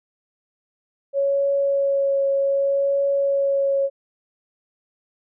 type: tone with vibrato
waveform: sine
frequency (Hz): 554.4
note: C#5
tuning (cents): 0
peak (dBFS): -17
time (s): 1.13-3.9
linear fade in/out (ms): 50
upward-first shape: triangle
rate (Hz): 0.65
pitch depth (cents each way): 13
effects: none